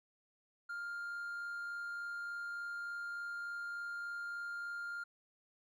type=tone with amplitude modulation; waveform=triangle; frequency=1402 Hz; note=F6; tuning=6 cents sharp; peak=-36 dBFS; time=0.69-5.04 s; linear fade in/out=10 ms; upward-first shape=sine; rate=63.4 Hz; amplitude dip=25%; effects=tanh soft clip ceiling -32 dBFS + MP3 96 kbps